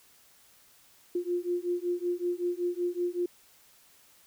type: beating tone pair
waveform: sine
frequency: 350 / 355.3 Hz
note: F4 / F4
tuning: +4 / +30 cents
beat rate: 5.3 Hz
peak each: -31 dBFS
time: 1.15-3.26 s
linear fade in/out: 5 ms
effects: white hiss -60 dBFS RMS until 4.26 s